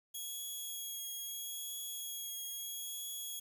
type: tone with vibrato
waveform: 5% pulse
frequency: 3322 Hz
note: G#7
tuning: in tune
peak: -33 dBFS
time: 0.14-3.4 s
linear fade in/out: 10 ms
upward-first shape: triangle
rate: 0.76 Hz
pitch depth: 17 cents each way
effects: 10-bit